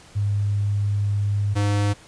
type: tone pair in turn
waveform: sine / square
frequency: 101.9 / 102.26 Hz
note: G#2 / G#2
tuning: -32 / -26 cents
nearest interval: unison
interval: 6 cents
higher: second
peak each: -19 dBFS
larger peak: neither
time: 0.15-1.55 / 1.55-1.94 s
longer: first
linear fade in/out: 20 ms
effects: pink hiss -48 dBFS RMS until 2.07 s + resampled to 22050 Hz